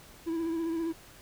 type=tone with vibrato; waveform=triangle; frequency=329.6 Hz; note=E4; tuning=in tune; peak=-27 dBFS; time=0.26-0.93 s; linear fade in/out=20 ms; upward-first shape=triangle; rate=15 Hz; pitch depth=45 cents each way; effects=pink hiss -53 dBFS RMS until 1.21 s